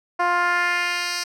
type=tone with band-pass filter sweep; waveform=10% pulse; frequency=351.4 Hz; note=F4; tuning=11 cents sharp; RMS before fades=-22 dBFS; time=0.19-1.24 s; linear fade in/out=10 ms; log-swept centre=860 to 5100 Hz; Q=1.4; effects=none